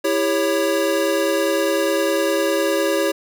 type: chord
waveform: square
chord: C# diminished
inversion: first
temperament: equal with one note detuned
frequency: 329.6 / 399.5 / 554.4 Hz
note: E4 / G4 / C#5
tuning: 0 / +33 / 0 cents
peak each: -23 / -23 / -21 dBFS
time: 0.04-3.12 s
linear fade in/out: 10 ms
effects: none